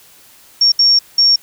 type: tone bursts at uneven times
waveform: sine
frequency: 5520 Hz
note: F8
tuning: 21 cents flat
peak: -7 dBFS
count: 3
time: 0.61-0.72 / 0.79-0.99 / 1.18-1.36 s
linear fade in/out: 5 ms
effects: white hiss -45 dBFS RMS until 1.42 s